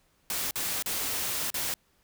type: noise with dropouts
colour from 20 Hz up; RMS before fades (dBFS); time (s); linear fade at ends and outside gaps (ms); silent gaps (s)
white; -31; 0.3-1.74; 1; 0.51-0.557 / 0.824-0.86 / 1.503-1.542
effects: pink hiss -68 dBFS RMS until 2.03 s